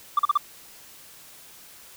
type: tone bursts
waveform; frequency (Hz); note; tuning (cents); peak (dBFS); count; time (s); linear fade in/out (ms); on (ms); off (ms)
sine; 1174.7; D6; 0; -13; 4; 0.17-0.375; 5; 22; 39
effects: tanh soft clip ceiling -15 dBFS + white hiss -48 dBFS RMS until 1.96 s